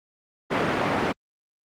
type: band-pass noise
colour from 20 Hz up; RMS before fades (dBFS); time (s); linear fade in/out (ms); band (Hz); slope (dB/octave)
pink; -24; 0.5-1.13; 20; 200 to 2000; 12
effects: Opus 24 kbps